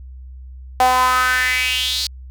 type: tone with high-pass filter sweep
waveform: sawtooth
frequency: 253.8 Hz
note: B3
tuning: 47 cents sharp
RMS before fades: -17 dBFS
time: 0.8-2.07 s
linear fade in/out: 2 ms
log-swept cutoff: 730 to 4500 Hz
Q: 5.2
effects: added 64 Hz sine -33 dBFS peak until 2.3 s